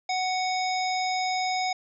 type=harmonic tone with a mistuned harmonic; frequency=743 Hz; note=F#5; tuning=7 cents sharp; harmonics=1 / 3 / 5 / 7 / 9; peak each=-26 / -32 / -37 / -34 / -41 dBFS; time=0.09-1.73 s; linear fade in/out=5 ms; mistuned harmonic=7; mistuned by=-37 cents; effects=none